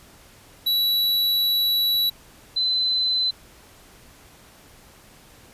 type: tone pair in turn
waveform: square / sine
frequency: 3927 / 4040 Hz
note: B7 / B7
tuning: -11 / +39 cents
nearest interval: unison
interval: 50 cents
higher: second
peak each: -19 dBFS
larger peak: neither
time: 0.66-2.1 / 2.56-3.31 s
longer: first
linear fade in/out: 10 ms
effects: pink hiss -50 dBFS RMS until 5.53 s + resampled to 32000 Hz